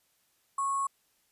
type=tone with sample-and-hold; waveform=sine; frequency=1100 Hz; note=C#6; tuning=14 cents flat; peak=-27 dBFS; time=0.58-0.87 s; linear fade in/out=5 ms; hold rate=8820 Hz; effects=white hiss -71 dBFS RMS until 1.31 s + resampled to 32000 Hz